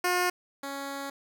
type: tone pair in turn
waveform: 10% pulse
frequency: 358.6 / 277.5 Hz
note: F4 / C#4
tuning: +46 / +2 cents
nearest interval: major third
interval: 444 cents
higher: first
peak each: -16 / -26 dBFS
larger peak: first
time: 0.04-0.3 / 0.63-1.1 s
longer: second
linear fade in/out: 5 ms
effects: none